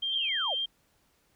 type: tone with vibrato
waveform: sine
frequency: 3172 Hz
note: G7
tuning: 20 cents sharp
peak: -28 dBFS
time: 0.02-0.66 s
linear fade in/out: 10 ms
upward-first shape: triangle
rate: 7 Hz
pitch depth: 12 cents each way
type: linear sweep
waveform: sine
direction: down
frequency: 3520 to 436.3 Hz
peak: -32 dBFS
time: 0.12-0.55 s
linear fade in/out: 20 ms
effects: pink hiss -69 dBFS RMS until 1.35 s